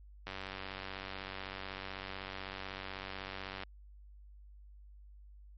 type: click train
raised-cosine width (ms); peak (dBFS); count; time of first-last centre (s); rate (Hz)
0.3; -25; 324; 0.27-3.635; 96
effects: added 50 Hz sine -52 dBFS peak until 5.57 s + MP3 32 kbps